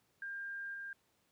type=tone with level steps; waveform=sine; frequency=1600 Hz; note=G6; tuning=35 cents sharp; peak=-40 / -42 dBFS; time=0.22-0.93 s; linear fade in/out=2 ms; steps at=0.74 s; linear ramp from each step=2 ms; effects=pink hiss -75 dBFS RMS until 1.31 s + high-pass 100 Hz 12 dB/octave